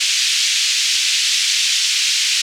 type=band-pass noise; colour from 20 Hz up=pink; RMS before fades=-17 dBFS; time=0-2.42 s; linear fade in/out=10 ms; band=2600 to 6900 Hz; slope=24 dB/octave; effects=none